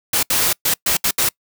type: noise bursts at uneven times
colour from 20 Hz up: white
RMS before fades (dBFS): -17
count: 6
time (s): 0.13-0.23 / 0.3-0.53 / 0.65-0.74 / 0.86-0.97 / 1.04-1.11 / 1.18-1.29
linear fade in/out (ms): 5
effects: noise-tail reverb RT60 0.1 s tail -26 dB re dry